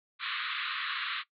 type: band-pass noise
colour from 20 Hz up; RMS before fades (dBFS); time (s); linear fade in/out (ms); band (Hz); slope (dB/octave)
pink; -35; 0.19-1.24; 50; 1100 to 4100; 96
effects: noise-tail reverb RT60 0.1 s tail -18 dB re dry